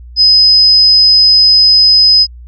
sine tone, 5040 Hz, D#8, 21 cents sharp, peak -3 dBFS, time 0.16-2.27 s, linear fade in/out 50 ms, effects added 60 Hz sine -29 dBFS peak until 2.47 s

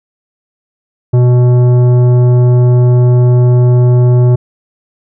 triangle tone with tanh clipping, 123.47 Hz, B2, in tune, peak -6 dBFS, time 1.13-4.36 s, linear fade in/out 10 ms, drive 16 dB, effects none

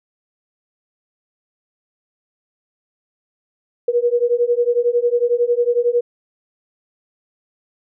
sine beating tone pair, 475.1 / 486.1 Hz, A#4 / B4, +33 / -28 cents, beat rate 11 Hz, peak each -17 dBFS, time 3.88-6.01 s, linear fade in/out 5 ms, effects none

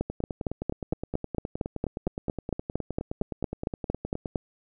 two click trains, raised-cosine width 2 ms, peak -18 / -13 dBFS, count 41 / 20, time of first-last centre 0.1-4.258 / 0.01-4.358 s, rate 9.62 / 4.37 Hz, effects none

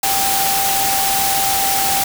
sine tone in noise, 784 Hz, G5, in tune, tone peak -19 dBFS, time 0.03-2.04 s, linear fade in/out 5 ms, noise white, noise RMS -18 dBFS, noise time 0.03-2.04 s, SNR -4 dB, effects none

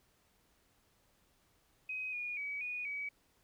sine tone with pitch steps, 2521 / 2442 / 2275 / 2465 / 2274 Hz, D#7 / D#7 / C#7 / D#7 / C#7, +22 / -33 / +44 / -17 / +44 cents, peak -37 dBFS, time 1.89-3.09 s, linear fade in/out 5 ms, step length 240 ms, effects pink hiss -72 dBFS RMS until 3.43 s

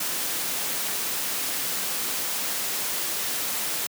white noise, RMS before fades -28 dBFS, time 0-3.87 s, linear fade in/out 5 ms, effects high-pass 150 Hz 12 dB/octave

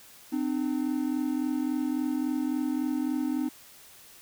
triangle tone pair together, 258.6 / 302.2 Hz, C4 / D4, -20 / +50 cents, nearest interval minor third, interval 270 cents, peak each -27 dBFS, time 0.32-3.49 s, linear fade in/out 10 ms, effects white hiss -52 dBFS RMS until 4.21 s

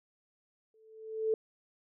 sine tone with exponential growth, 440 Hz, A4, in tune, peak -24 dBFS, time 0.74-1.34 s, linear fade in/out 2 ms, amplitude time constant 130 ms, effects none

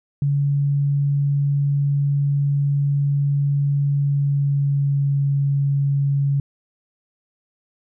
sine tone with pitch glide, 141.8 to 140.09 Hz, C#3 to C#3, +40 to +19 cents, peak -16 dBFS, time 0.22-6.4 s, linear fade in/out 2 ms, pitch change -21 cents, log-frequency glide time 3.95-5.2 s, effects none

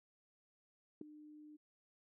sine tone with ADSR envelope, 301.6 Hz, D4, 46 cents sharp, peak -37 dBFS, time 1.01-1.57 s, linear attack 4 ms, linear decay 4 ms, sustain -17 dB, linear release 16 ms, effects none

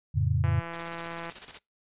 sine chord, F augmented, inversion none, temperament equal with one note detuned, 87.31 / 110 / 139.07 Hz, F2 / A2 / C#3, 0 / 0 / +6 cents, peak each -27 dBFS, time 0.14-0.61 s, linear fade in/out 20 ms
click train, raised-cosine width 0.5 ms, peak -23 dBFS, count 145, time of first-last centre 0.44-1.297 s, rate 168 Hz
white noise with tremolo, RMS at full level -40 dBFS, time 0.73-1.59 s, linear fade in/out 5 ms, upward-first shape square, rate 16 Hz, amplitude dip 65%
effects noise-tail reverb RT60 0.2 s tail -24 dB re dry + resampled to 8000 Hz

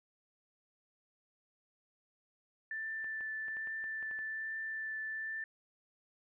sine tone with vibrato, 1766 Hz, A6, 6 cents sharp, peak -37 dBFS, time 2.71-5.44 s, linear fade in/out 2 ms, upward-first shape triangle, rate 1.2 Hz, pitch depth 11 cents each way
clicks, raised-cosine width 0.5 ms, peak -39 dBFS, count 9, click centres 3.044 / 3.208 / 3.483 / 3.569 / 3.673 / 3.841 / 4.027 / 4.112 / 4.19 s
effects none

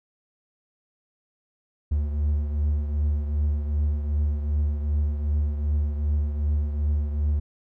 triangle beating tone pair, 73.42 / 76.02 Hz, D2 / D#2, 0 / -40 cents, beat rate 2.6 Hz, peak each -20 / -29 dBFS, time 1.91-7.4 s, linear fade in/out 10 ms, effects none

